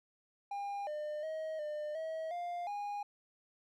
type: tone with pitch steps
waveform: triangle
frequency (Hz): 805 / 602 / 632 / 601 / 641 / 701 / 819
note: G5 / D5 / D#5 / D5 / E5 / F5 / G#5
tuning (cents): +46 / +43 / +27 / +40 / -49 / +6 / -24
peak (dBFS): -35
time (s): 0.51-3.03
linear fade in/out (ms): 5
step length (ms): 360
effects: none